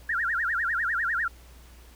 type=tone with vibrato; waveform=sine; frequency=1600 Hz; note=G6; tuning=35 cents sharp; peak=-24 dBFS; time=0.09-1.28 s; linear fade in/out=5 ms; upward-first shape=sine; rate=10 Hz; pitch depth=290 cents each way; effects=added 60 Hz sine -48 dBFS peak until 1.95 s + pink hiss -55 dBFS RMS until 1.95 s